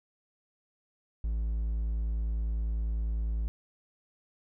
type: tone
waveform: triangle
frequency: 55 Hz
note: A1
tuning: in tune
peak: -26 dBFS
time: 1.24-3.48 s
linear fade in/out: 0 ms
effects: none